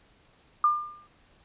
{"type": "tone with exponential decay", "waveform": "sine", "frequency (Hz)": 1200, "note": "D6", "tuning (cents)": 37, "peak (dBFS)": -16, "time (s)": [0.64, 1.07], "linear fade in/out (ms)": 2, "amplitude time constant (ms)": 93, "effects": ["pink hiss -61 dBFS RMS until 1.44 s", "resampled to 8000 Hz"]}